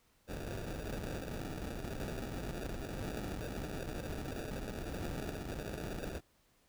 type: noise with sample-and-hold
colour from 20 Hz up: pink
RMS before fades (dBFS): -41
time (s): 0.27-6.21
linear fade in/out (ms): 50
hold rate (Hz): 1050
effects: pink hiss -71 dBFS RMS until 6.68 s